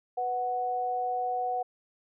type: tone pair together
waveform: sine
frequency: 494.3 / 740 Hz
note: B4 / F#5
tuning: +1 / 0 cents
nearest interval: perfect fifth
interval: 699 cents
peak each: -35 / -28 dBFS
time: 0.17-1.63 s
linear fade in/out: 10 ms
effects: none